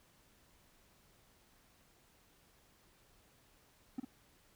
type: tone with echo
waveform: triangle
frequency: 256.9 Hz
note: C4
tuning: 32 cents flat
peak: -33 dBFS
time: 3.98-4 s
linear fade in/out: 5 ms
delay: 49 ms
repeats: 1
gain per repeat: -6 dB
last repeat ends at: 4.049 s
effects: pink hiss -68 dBFS RMS until 4.55 s